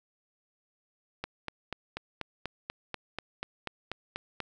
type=click train; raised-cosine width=0.3 ms; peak=-18 dBFS; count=14; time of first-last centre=1.24-4.403 s; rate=4.11 Hz; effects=none